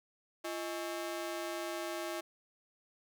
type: ring-modulated tone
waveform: sawtooth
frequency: 485.6 Hz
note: B4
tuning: 29 cents flat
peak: -30 dBFS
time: 0.44-2.21 s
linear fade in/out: 10 ms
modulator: 142 Hz
effects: none